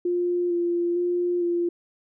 sine tone with vibrato, 349.2 Hz, F4, in tune, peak -21 dBFS, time 0.05-1.69 s, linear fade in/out 5 ms, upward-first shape square, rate 1.1 Hz, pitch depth 16 cents each way, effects none

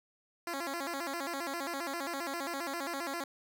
10% pulse tone with vibrato, 306.8 Hz, D#4, 24 cents flat, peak -27 dBFS, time 0.47-3.24 s, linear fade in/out 2 ms, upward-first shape square, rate 7.5 Hz, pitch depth 190 cents each way, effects none

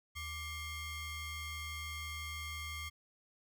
30% pulse ring-modulated tone, 1098 Hz, C#6, 17 cents flat, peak -35 dBFS, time 0.15-2.9 s, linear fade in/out 20 ms, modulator 1020 Hz, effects none

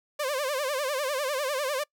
sawtooth tone with vibrato, 554.4 Hz, C#5, in tune, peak -23 dBFS, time 0.19-1.84 s, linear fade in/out 10 ms, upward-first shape sine, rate 10 Hz, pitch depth 150 cents each way, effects noise-tail reverb RT60 0.1 s tail -25 dB re dry

